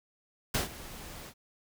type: noise with ADSR envelope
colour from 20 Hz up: pink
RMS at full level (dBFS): -27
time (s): 0.54-1.34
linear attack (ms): 8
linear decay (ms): 130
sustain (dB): -18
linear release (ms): 70
effects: none